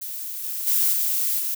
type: noise with level steps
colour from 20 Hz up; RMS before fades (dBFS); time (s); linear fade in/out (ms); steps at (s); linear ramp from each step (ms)
violet; -32 / -29 / -20 / -23 / -26; 0.01-1.55; 10; 0.43 / 0.66 / 0.92 / 1.38; 20
effects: none